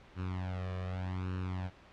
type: tone with flanger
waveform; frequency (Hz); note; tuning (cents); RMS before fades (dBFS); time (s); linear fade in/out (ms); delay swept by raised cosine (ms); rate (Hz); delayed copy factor
sawtooth; 92.2; F#2; -6; -37; 0.15-1.71; 50; 0.72 to 1.72; 0.84; +0.85
effects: pink hiss -57 dBFS RMS until 1.92 s + low-pass 3000 Hz 12 dB/octave